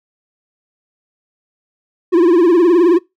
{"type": "tone with vibrato", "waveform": "triangle", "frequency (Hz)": 346.1, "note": "F4", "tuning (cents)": -16, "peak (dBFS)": -5, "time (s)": [2.12, 2.99], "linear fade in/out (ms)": 20, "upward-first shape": "triangle", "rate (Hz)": 19, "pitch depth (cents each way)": 140, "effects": ["noise-tail reverb RT60 0.2 s tail -23 dB re dry"]}